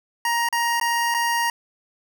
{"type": "tone with dropouts", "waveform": "25% pulse", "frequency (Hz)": 939, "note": "A#5", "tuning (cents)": 12, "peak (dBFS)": -16, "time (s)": [0.25, 1.5], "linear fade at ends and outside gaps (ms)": 2, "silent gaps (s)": [[0.488, 0.526], [0.799, 0.812], [1.142, 1.146]], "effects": []}